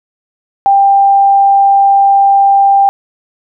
sine tone, 792 Hz, G5, 18 cents sharp, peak -4 dBFS, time 0.66-2.89 s, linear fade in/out 0 ms, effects none

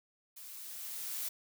blue noise with level ramp, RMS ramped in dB -50 to -37 dBFS, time 0.36-1.29 s, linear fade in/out 10 ms, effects none

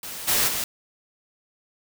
white noise with level steps, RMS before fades -35 / -21 / -27 dBFS, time 0.03-0.64 s, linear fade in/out 2 ms, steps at 0.27 / 0.47 s, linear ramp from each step 20 ms, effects none

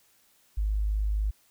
sine tone, 51.91 Hz, G#1, in tune, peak -24 dBFS, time 0.57-1.31 s, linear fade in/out 10 ms, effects white hiss -64 dBFS RMS until 1.5 s

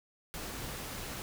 pink noise, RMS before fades -41 dBFS, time 0.34-1.22 s, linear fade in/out 0 ms, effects none

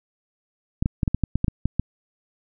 clicks, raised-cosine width 5 ms, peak -8 dBFS, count 11, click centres 0.825 / 0.859 / 1.032 / 1.078 / 1.146 / 1.237 / 1.356 / 1.444 / 1.482 / 1.656 / 1.796 s, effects none

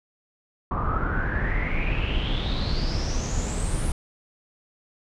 brown noise with low-pass filter sweep, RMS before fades -25 dBFS, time 0.71-3.92 s, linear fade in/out 2 ms, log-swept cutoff 1100 to 10000 Hz, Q 9.8, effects none

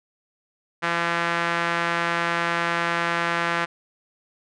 sawtooth tone with band-pass filter, 170 Hz, F3, 46 cents flat, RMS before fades -24 dBFS, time 0.82-3.66 s, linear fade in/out 20 ms, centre 1600 Hz, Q 1.5, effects resampled to 24000 Hz

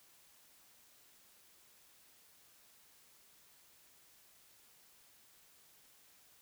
silence, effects white hiss -65 dBFS RMS until 6.41 s

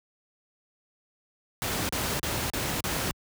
pink noise bursts, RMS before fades -29 dBFS, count 5, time 1.62-3.11 s, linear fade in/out 0 ms, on 270 ms, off 35 ms, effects high-pass 60 Hz 12 dB/octave

